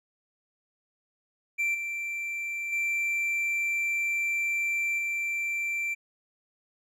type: tone with level steps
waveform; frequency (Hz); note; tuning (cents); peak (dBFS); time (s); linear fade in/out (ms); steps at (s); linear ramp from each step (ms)
triangle; 2349; D7; 0; -23 / -29 / -24 / -26; 1.58-5.95; 20; 1.74 / 2.72 / 4.98; 10
effects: none